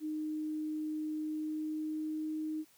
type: tone with pitch glide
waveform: sine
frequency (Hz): 308.1 to 310.8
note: D#4 to D#4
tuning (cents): -17 to -2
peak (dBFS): -34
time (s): 0-2.65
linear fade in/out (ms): 50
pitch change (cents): +15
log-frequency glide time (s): 1.14-2.34
effects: white hiss -65 dBFS RMS until 2.77 s